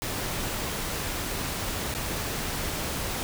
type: noise with dropouts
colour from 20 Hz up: pink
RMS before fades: -31 dBFS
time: 0.02-3.23 s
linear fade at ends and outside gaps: 0 ms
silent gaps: 1.94-1.949 s
effects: none